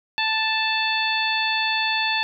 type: harmonic tone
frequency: 880 Hz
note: A5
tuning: in tune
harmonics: 1 / 2 / 3 / 4 / 5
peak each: -26 / -26 / -25 / -27 / -29 dBFS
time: 0.18-2.23 s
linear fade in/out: 0 ms
effects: none